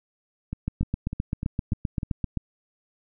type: two click trains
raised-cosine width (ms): 5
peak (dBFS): -17 / -13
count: 6 / 14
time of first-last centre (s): 0.53-2.032 / 0.68-2.373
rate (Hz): 3.33 / 7.68
effects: none